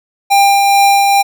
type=tone with tremolo; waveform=square; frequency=797 Hz; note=G5; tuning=28 cents sharp; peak=-6 dBFS; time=0.3-1.23 s; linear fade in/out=20 ms; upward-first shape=triangle; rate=2.3 Hz; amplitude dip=30%; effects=none